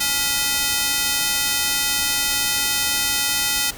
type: tone with high-pass filter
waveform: square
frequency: 281.1 Hz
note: C#4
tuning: 24 cents sharp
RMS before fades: -21 dBFS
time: 0-3.71 s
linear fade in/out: 10 ms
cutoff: 2700 Hz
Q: 0.51
effects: pink hiss -37 dBFS RMS until 3.77 s